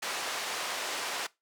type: band-pass noise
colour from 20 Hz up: pink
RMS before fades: -35 dBFS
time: 0.02-1.27 s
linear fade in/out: 10 ms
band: 650 to 7900 Hz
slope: 12 dB/octave
effects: noise-tail reverb RT60 0.2 s tail -20 dB re dry